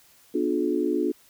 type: chord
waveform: sine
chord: B diminished seventh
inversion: none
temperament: just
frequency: 246.9 / 296.3 / 355.6 / 426.7 Hz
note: B3 / D4 / F4 / Ab4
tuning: 0 / +15 / +31 / +47 cents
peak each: -30 / -26 / -26 / -29 dBFS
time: 0.34-1.12 s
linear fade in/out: 10 ms
effects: white hiss -57 dBFS RMS until 1.29 s